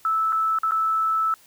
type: tone with dropouts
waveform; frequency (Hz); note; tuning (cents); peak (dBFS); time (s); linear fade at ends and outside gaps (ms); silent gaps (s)
sine; 1312; E6; -9; -19; 0.05-1.34; 1; 0.323-0.328 / 0.587-0.633 / 0.71-0.719
effects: white hiss -54 dBFS RMS until 1.46 s